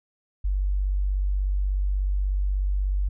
sine tone, 48.25 Hz, G1, 27 cents flat, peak -21 dBFS, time 0.44-3.09 s, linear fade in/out 10 ms, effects none

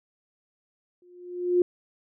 sine tone with exponential growth, 356 Hz, F4, 33 cents sharp, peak -15 dBFS, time 1.02-1.62 s, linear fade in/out 2 ms, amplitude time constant 130 ms, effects none

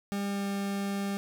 40% pulse tone with pitch glide, 200.4 to 198.9 Hz, G3 to G3, +38 to +25 cents, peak -29 dBFS, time 0.12-1.17 s, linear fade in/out 0 ms, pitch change -13 cents, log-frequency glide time 0.24-0.47 s, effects none

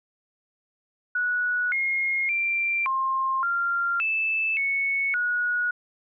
sine tone with pitch steps, 1468 / 2146 / 2362 / 1061 / 1388 / 2631 / 2211 / 1456 Hz, F#6 / C7 / D7 / C6 / F6 / E7 / C#7 / F#6, -14 / +43 / +9 / +24 / -11 / -4 / -5 / -28 cents, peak -22 dBFS, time 1.15-5.71 s, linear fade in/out 5 ms, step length 570 ms, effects none

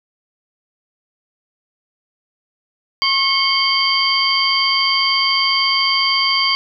sine tone cluster, 1088 / 2184 / 3138 / 4612 / 4786 Hz, C#6 / C#7 / G7 / D8 / D8, -33 / -26 / +1 / -32 / +32 cents, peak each -20 dBFS, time 3.02-6.55 s, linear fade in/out 0 ms, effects none

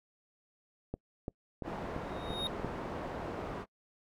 click train, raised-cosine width 2 ms, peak -23 dBFS, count 6, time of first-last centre 0.94-2.646 s, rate 2.93 Hz
white low-pass noise, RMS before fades -40 dBFS, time 1.63-3.66 s, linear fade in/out 50 ms, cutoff 750 Hz, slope 12 dB/octave
triangle tone with exponential growth, 3729 Hz, A#7, in tune, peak -29 dBFS, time 2.02-2.47 s, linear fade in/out 1 ms, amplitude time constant 97 ms
effects noise-tail reverb RT60 0.1 s tail -26 dB re dry

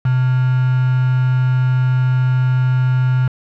sine tone with quantisation, 127.6 Hz, C3, 43 cents flat, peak -12 dBFS, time 0.05-3.28 s, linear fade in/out 5 ms, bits 4, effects low-pass 2000 Hz 12 dB/octave

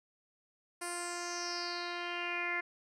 10% pulse tone with low-pass filter sweep, 349.2 Hz, F4, in tune, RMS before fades -38 dBFS, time 0.81-2.61 s, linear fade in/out 10 ms, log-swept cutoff 10000 to 2000 Hz, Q 5.9, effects none

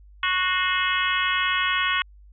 harmonic tone with a mistuned harmonic, 368.6 Hz, F#4, 7 cents flat, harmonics 3 / 4 / 5 / 6 / 7 / 8 / 9, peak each -26 / -27 / -28 / -29 / -29 / -30 / -31 dBFS, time 0.23-2.02 s, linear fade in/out 2 ms, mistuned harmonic 6, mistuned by -62 cents, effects added 50 Hz sine -46 dBFS peak until 2.32 s

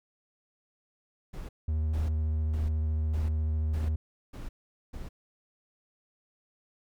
brown noise bursts, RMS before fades -39 dBFS, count 7, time 1.33-5.09 s, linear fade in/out 10 ms, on 160 ms, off 440 ms
triangle tone with vibrato, 77.78 Hz, D#2, in tune, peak -24 dBFS, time 1.68-3.96 s, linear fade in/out 5 ms, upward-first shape triangle, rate 14 Hz, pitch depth 21 cents each way
effects none

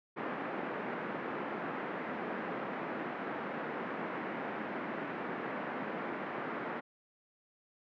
pink band-pass noise, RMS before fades -39 dBFS, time 0.16-6.81 s, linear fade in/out 20 ms, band 200 to 2000 Hz, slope 24 dB/octave, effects none

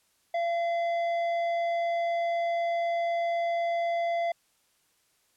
sine tone with tanh clipping, 682 Hz, F5, 41 cents flat, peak -27 dBFS, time 0.34-4.32 s, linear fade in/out 5 ms, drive 9 dB, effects white hiss -69 dBFS RMS until 5.36 s + low-pass 12000 Hz 12 dB/octave

